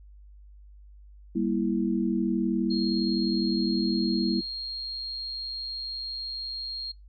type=chord; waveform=sine; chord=E diminished; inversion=first; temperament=just; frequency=197.78 / 237.3 / 329.6 Hz; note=G3 / Bb3 / E4; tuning=+16 / +31 / 0 cents; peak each=-28 dBFS; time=1.35-4.41 s; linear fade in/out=10 ms
type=tone; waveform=sine; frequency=4242 Hz; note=C8; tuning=23 cents sharp; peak=-32 dBFS; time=2.7-6.92 s; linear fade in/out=10 ms
effects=noise-tail reverb RT60 0.2 s tail -26 dB re dry + added 50 Hz sine -47 dBFS peak until 7.08 s